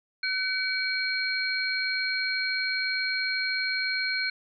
sine tone cluster, 1516 / 2273 / 4227 Hz, F#6 / C#7 / C8, +42 / +43 / +17 cents, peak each -30 dBFS, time 0.23-4.3 s, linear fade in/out 5 ms, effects none

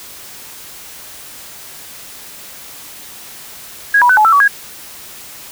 sine tone with pitch steps, 1650 / 975 / 1507 / 854 / 1329 / 1138 / 1645 Hz, G#6 / B5 / F#6 / G#5 / E6 / C#6 / G#6, -12 / -23 / +31 / +48 / +14 / +45 / -17 cents, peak -6 dBFS, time 3.94-4.479 s, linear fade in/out 5 ms, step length 77 ms, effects white hiss -34 dBFS RMS until 5.51 s

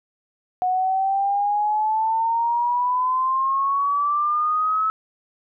sine exponential sweep, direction up, 730 to 1300 Hz, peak -18 dBFS, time 0.62-4.9 s, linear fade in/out 0 ms, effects none

